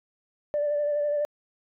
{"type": "tone with vibrato", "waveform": "sine", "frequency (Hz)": 587.3, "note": "D5", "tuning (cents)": 0, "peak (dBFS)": -22, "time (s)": [0.54, 1.25], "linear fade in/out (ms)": 0, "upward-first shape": "sine", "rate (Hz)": 12, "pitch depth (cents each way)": 24, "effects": ["tanh soft clip ceiling -19 dBFS"]}